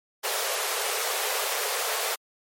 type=high-pass noise; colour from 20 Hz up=pink; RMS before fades=-28 dBFS; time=0.23-2.16 s; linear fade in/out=20 ms; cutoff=400 Hz; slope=96 dB/octave; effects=MP3 64 kbps